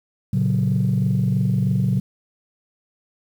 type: chord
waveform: sine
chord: F# major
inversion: first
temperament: just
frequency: 115.62 / 138.75 / 185 Hz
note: A#2 / C#3 / F#3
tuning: -14 / +2 / 0 cents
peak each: -20 dBFS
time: 0.33-2 s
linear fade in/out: 5 ms
effects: tanh soft clip ceiling -11 dBFS + 8-bit